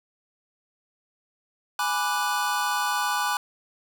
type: chord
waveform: square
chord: G# half-diminished seventh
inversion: none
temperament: equal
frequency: 830.6 / 987.8 / 1174.7 / 1480 Hz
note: G#5 / B5 / D6 / F#6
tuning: 0 / 0 / 0 / 0 cents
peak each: -30 dBFS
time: 1.79-3.37 s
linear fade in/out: 2 ms
effects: none